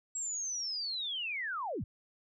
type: linear sweep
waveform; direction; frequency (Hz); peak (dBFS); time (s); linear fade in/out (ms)
sine; down; 7690 to 52.5; -34; 0.15-1.84; 5
effects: none